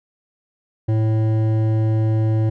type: tone with hard clipping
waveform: sine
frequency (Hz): 110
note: A2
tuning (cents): 0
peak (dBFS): -17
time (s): 0.88-2.5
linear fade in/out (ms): 10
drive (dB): 11
effects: none